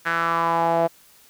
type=tone with band-pass filter sweep; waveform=sawtooth; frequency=167.2 Hz; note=E3; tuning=25 cents sharp; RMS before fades=-21 dBFS; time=0.05-0.88 s; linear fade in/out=20 ms; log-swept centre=1600 to 650 Hz; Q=4.1; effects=white hiss -53 dBFS RMS until 1.29 s